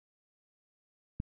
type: click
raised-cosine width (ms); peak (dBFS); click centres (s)
5; -22; 1.201
effects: none